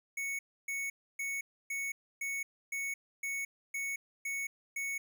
square tone bursts, 2217 Hz, C#7, in tune, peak -35 dBFS, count 10, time 0.17-4.98 s, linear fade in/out 5 ms, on 220 ms, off 290 ms, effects none

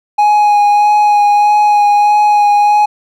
triangle tone with vibrato, 830.6 Hz, G#5, in tune, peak -4 dBFS, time 0.18-2.86 s, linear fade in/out 10 ms, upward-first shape sine, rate 1.6 Hz, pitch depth 14 cents each way, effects none

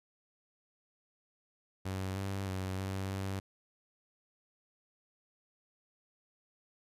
sawtooth tone with pitch steps, 94.8 / 97.6 / 94.2 / 96.1 / 96.7 Hz, F#2 / G2 / F#2 / G2 / G2, +43 / -7 / +32 / -34 / -23 cents, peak -31 dBFS, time 1.85-3.4 s, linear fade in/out 10 ms, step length 310 ms, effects resampled to 32000 Hz

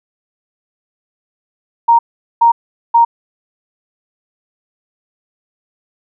sine tone bursts, 932.3 Hz, A#5, in tune, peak -5 dBFS, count 3, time 1.88-3.05 s, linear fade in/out 10 ms, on 110 ms, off 420 ms, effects none

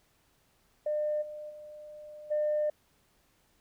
sine tone with level steps, 602 Hz, D5, 43 cents sharp, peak -27 / -39 / -44 / -25 dBFS, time 0.86-2.7 s, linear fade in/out 5 ms, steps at 1.21 / 1.49 / 2.3 s, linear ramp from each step 20 ms, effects tanh soft clip ceiling -22 dBFS + pink hiss -69 dBFS RMS until 3.6 s

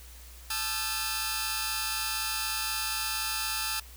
10% pulse tone cluster, 872 / 1225 / 1340 / 1561 / 4843 Hz, A5 / D#6 / E6 / G6 / D#8, -16 / -27 / +28 / -8 / -48 cents, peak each -28 / -32 / -27 / -31 / -27 dBFS, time 0.5-3.8 s, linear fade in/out 5 ms, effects added 60 Hz sine -47 dBFS peak until 3.96 s + white hiss -52 dBFS RMS until 3.96 s

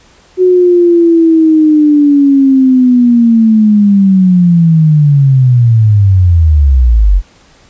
sine linear sweep, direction down, 370 to 43.44 Hz, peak -3 dBFS, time 0.37-7.22 s, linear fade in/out 50 ms, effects pink hiss -44 dBFS RMS until 7.69 s + resampled to 16000 Hz

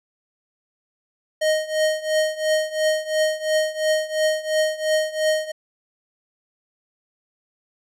square tone with tremolo, 622.3 Hz, D#5, in tune, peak -16 dBFS, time 1.41-5.52 s, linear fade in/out 10 ms, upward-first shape triangle, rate 2.9 Hz, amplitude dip 90%, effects low-pass 10000 Hz 12 dB/octave

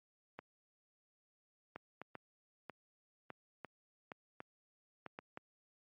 clicks, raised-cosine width 0.5 ms, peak -30 dBFS, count 12, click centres 0.39 / 1.76 / 2.016 / 2.153 / 2.697 / 3.303 / 3.647 / 4.118 / 4.404 / 5.063 / 5.189 / 5.374 s, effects high-pass 150 Hz 12 dB/octave + MP3 32 kbps

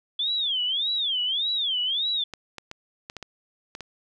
sine tone with vibrato, 3392 Hz, G#7, 36 cents sharp, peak -23 dBFS, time 0.19-2.24 s, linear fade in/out 5 ms, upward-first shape sine, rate 1.7 Hz, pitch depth 250 cents each way
clicks, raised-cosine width 0.2 ms, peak -19 dBFS, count 8, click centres 2.337 / 2.583 / 2.714 / 3.099 / 3.167 / 3.227 / 3.751 / 3.807 s
effects none

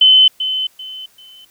sine tone with echo, 3047 Hz, G7, 50 cents flat, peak -5 dBFS, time 0.01-0.28 s, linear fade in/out 5 ms, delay 390 ms, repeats 3, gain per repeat -11 dB, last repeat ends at 1.45 s, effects white hiss -53 dBFS RMS until 1.5 s

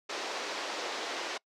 pink band-pass noise, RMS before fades -37 dBFS, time 0.09-1.38 s, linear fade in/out 10 ms, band 370 to 5900 Hz, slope 24 dB/octave, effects noise-tail reverb RT60 0.1 s tail -25 dB re dry

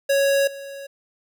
square tone with level steps, 554.4 Hz, C#5, in tune, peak -17 / -34 dBFS, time 0.09-0.87 s, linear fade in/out 10 ms, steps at 0.47 s, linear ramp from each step 5 ms, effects none

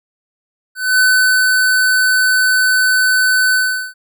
square tone with ADSR envelope, 1510 Hz, F#6, 35 cents sharp, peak -9 dBFS, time 0.75-3.94 s, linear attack 240 ms, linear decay 470 ms, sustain -2 dB, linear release 400 ms, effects none

